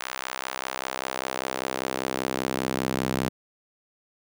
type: tone with high-pass filter sweep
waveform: sawtooth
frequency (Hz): 65.1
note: C2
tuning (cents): -8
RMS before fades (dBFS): -30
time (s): 0-3.29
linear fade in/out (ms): 5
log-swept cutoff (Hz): 1200 to 180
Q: 0.95
effects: none